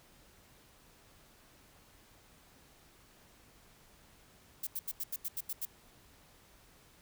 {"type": "noise bursts", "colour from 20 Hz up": "violet", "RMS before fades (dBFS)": -37, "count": 9, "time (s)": [4.63, 5.653], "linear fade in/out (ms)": 5, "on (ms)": 39, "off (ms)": 84, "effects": ["pink hiss -62 dBFS RMS until 7.01 s"]}